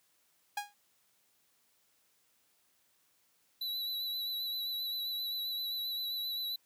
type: tone with exponential decay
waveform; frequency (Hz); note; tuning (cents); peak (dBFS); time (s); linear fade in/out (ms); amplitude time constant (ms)
sawtooth; 821; G#5; -20; -27; 0.57-0.74; 5; 35
type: tone with vibrato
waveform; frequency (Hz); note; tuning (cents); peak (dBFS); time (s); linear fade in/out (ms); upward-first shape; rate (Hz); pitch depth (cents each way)
square; 3951; B7; 0; -35; 3.61-6.56; 5; triangle; 7.6; 38
effects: white hiss -72 dBFS RMS until 6.65 s + high-pass 80 Hz 12 dB/octave